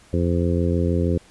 harmonic tone, 86.3 Hz, F2, 20 cents flat, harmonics 1 / 2 / 3 / 4 / 5 / 6, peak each -21 / -24 / -26 / -27 / -28 / -29 dBFS, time 0.13-1.18 s, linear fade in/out 5 ms, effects pink hiss -52 dBFS RMS until 1.3 s + resampled to 24000 Hz

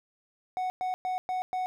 triangle tone bursts, 740 Hz, F#5, in tune, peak -26 dBFS, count 5, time 0.57-1.66 s, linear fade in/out 0 ms, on 130 ms, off 110 ms, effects none

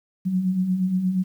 sine beating tone pair, 178.2 / 186.7 Hz, F3 / F#3, +35 / +16 cents, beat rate 8.5 Hz, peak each -29 / -20 dBFS, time 0.25-1.24 s, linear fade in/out 20 ms, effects 9-bit

